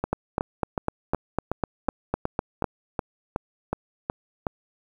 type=two click trains; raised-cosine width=1 ms; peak=-11 / -9 dBFS; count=13 / 11; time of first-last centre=0.04-4.468 / 0.13-2.643 s; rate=2.71 / 3.98 Hz; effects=8-bit